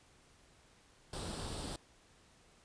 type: noise with comb filter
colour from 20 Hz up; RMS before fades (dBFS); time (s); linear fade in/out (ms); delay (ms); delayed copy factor
pink; -42; 1.13-1.76; 2; 0.23; +0.55
effects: pink hiss -65 dBFS RMS until 2.64 s + resampled to 22050 Hz